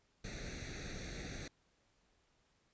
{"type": "noise with comb filter", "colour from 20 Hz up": "pink", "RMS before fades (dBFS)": -45, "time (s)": [0.24, 1.48], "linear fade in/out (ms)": 5, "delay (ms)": 0.49, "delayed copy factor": 0.85, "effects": ["pink hiss -75 dBFS RMS until 2.73 s", "resampled to 16000 Hz"]}